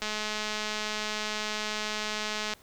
click train, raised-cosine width 0.2 ms, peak -15 dBFS, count 537, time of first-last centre 0.02-2.536 s, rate 213 Hz, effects pink hiss -57 dBFS RMS until 2.62 s

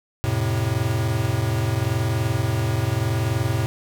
square chord, F major, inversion none, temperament equal, 87.31 / 110 / 130.81 Hz, F2 / A2 / C3, 0 / 0 / 0 cents, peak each -29 / -23 / -26 dBFS, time 0.24-3.66 s, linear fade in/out 0 ms, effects none

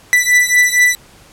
45% pulse beating tone pair, 1975.5 / 1979.8 Hz, B6 / B6, 0 / +4 cents, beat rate 4.3 Hz, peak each -12 dBFS, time 0.13-0.95 s, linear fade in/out 0 ms, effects pink hiss -44 dBFS RMS until 1.32 s + low-pass 12000 Hz 12 dB/octave

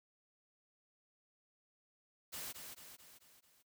white noise with echo, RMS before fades -45 dBFS, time 2.32-2.53 s, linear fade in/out 20 ms, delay 220 ms, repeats 5, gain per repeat -5 dB, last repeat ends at 3.63 s, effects noise-tail reverb RT60 0.1 s tail -22 dB re dry

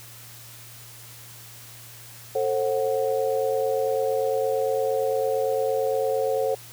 sine chord, F# diminished, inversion first, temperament just, 444 / 532.8 / 740 Hz, A4 / C5 / F#5, +16 / +31 / 0 cents, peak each -25 / -24 / -30 dBFS, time 2.35-6.55 s, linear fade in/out 5 ms, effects added 117 Hz sine -48 dBFS peak until 6.72 s + white hiss -45 dBFS RMS until 6.72 s

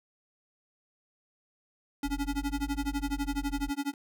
square tone with tremolo, 282.5 Hz, C#4, 33 cents sharp, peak -28 dBFS, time 2.03-3.94 s, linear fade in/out 2 ms, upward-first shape sine, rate 12 Hz, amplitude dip 100%
triangle exponential two-way sweep, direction up then down, 42.54 to 51.91 to 42.54 Hz, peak -33 dBFS, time 2.04-3.71 s, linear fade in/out 20 ms, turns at 2.65 s
effects none

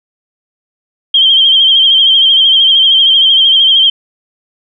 sine tone with vibrato, 3170 Hz, G7, 19 cents sharp, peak -4 dBFS, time 1.14-3.9 s, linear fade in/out 5 ms, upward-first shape sine, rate 13 Hz, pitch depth 52 cents each way, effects none

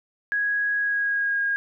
sine tone with pitch glide, 1659 to 1629.6 Hz, G#6 to G#6, -2 to -33 cents, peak -21 dBFS, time 0.32-1.56 s, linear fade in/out 0 ms, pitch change -31 cents, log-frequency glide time 0.76-1.42 s, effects none

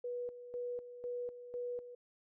sine tone with tremolo, 488 Hz, B4, 21 cents flat, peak -37 dBFS, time 0.04-1.95 s, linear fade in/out 5 ms, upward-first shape square, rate 2 Hz, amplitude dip 70%, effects none

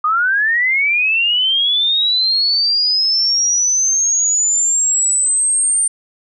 sine linear sweep, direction up, 1205 to 8900 Hz, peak -12 dBFS, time 0.04-5.88 s, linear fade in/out 5 ms, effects none

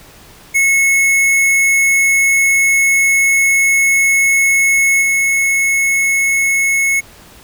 square tone with level steps, 2189 Hz, C#7, 22 cents flat, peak -10 / -12 dBFS, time 0.54-7.01 s, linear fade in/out 20 ms, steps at 5.01 s, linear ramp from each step 20 ms, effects pink hiss -41 dBFS RMS until 7.43 s

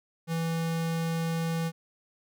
square tone, 164.81 Hz, E3, in tune, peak -28 dBFS, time 0.27-1.72 s, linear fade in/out 50 ms, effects none

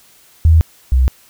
sine tone pair in turn, 80.7 / 64.37 Hz, E2 / C2, -36 / -28 cents, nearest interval major third, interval 392 cents, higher first, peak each -5 / -8 dBFS, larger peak first, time 0.45-0.61 / 0.92-1.08 s, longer neither, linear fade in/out 0 ms, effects white hiss -48 dBFS RMS until 1.29 s

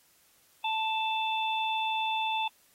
harmonic tone, 881 Hz, A5, 2 cents sharp, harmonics 1 / 3 / 4, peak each -29 / -34 / -35 dBFS, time 0.64-2.48 s, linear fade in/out 5 ms, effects white hiss -64 dBFS RMS until 2.74 s + AAC 48 kbps

